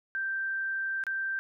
sine tone with dropouts, 1568 Hz, G6, in tune, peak -29 dBFS, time 0.15-1.39 s, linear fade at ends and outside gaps 0 ms, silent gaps 1.038-1.067 s, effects none

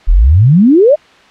sine exponential sweep, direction up, 34.65 to 642 Hz, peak -3 dBFS, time 0.07-0.96 s, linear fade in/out 20 ms, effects white hiss -42 dBFS RMS until 1.3 s + low-pass 3000 Hz 12 dB/octave

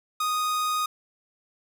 45% pulse tone, 1242 Hz, D#6, 3 cents flat, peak -24 dBFS, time 0.2-0.86 s, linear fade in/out 5 ms, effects none

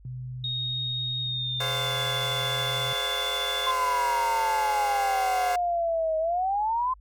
sine tone, 126.5 Hz, B2, 42 cents sharp, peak -33 dBFS, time 0.05-2.93 s, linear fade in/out 2 ms
sine tone with pitch glide, 3729 to 3479 Hz, A#7 to A7, 0 to -20 cents, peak -28 dBFS, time 0.44-3.71 s, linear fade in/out 2 ms, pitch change -120 cents, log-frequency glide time 1.21-1.99 s
15% pulse chord, Db major seventh, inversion second, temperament equal with one note detuned, 415.3 / 512.5 / 554.4 / 698.5 Hz, Ab4 / C5 / Db5 / F5, 0 / -36 / 0 / 0 cents, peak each -32 / -27 / -29 / -28 dBFS, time 1.6-5.56 s, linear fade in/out 5 ms
sine exponential two-way sweep, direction down then up, 1046.5 to 630 to 1046.5 Hz, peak -23 dBFS, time 3.66-6.94 s, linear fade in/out 10 ms, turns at 6.18 s
effects added 50 Hz sine -49 dBFS peak until 7 s

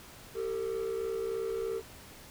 triangle tone pair together, 389 / 452.2 Hz, G4 / A4, -13 / +47 cents, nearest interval minor third, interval 260 cents, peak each -32 / -30 dBFS, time 0.34-1.82 s, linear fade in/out 50 ms, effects tanh soft clip ceiling -27 dBFS + pink hiss -51 dBFS RMS until 2.3 s

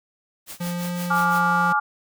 white noise with tremolo, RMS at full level -35 dBFS, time 0.46-1.42 s, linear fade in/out 50 ms, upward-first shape sine, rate 5.8 Hz, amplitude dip 90%
square tone with pitch glide, 174.61 to 176.03 Hz, F3 to F3, 0 to +14 cents, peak -26 dBFS, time 0.6-1.73 s, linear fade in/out 10 ms, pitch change +14 cents, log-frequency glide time 0.74-0.9 s
sine chord, D diminished, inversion second, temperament just, 845.8 / 1174.7 / 1409.6 Hz, Ab5 / D6 / F6, +31 / 0 / +16 cents, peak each -22 dBFS, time 1.1-1.8 s, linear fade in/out 10 ms
effects none

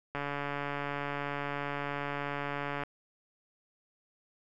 click train, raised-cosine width 0.5 ms, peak -20 dBFS, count 385, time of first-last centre 0.15-2.835 s, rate 143 Hz, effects none

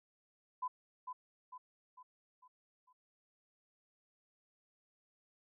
sine tone with echo, 1006 Hz, B5, 32 cents sharp, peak -35 dBFS, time 0.62-0.68 s, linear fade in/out 10 ms, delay 450 ms, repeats 5, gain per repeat -6 dB, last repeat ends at 2.93 s, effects none

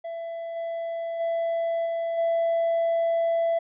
triangle tone with level steps, 668 Hz, E5, 23 cents sharp, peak -29 / -26 / -21 / -23 / -18 dBFS, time 0.04-3.59 s, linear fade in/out 10 ms, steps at 0.55 / 1.19 / 1.85 / 2.17 s, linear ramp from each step 20 ms, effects tanh soft clip ceiling -16 dBFS + resampled to 8000 Hz

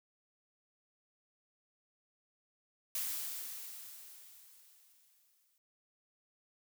blue noise with exponential decay, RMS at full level -36 dBFS, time 2.95-5.58 s, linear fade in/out 2 ms, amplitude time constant 570 ms, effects none

